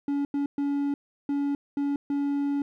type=tone bursts at uneven times; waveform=triangle; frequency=283.5 Hz; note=C#4; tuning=39 cents sharp; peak=-22 dBFS; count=6; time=0.08-0.25 / 0.34-0.46 / 0.58-0.94 / 1.29-1.55 / 1.77-1.96 / 2.1-2.62 s; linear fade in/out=2 ms; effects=none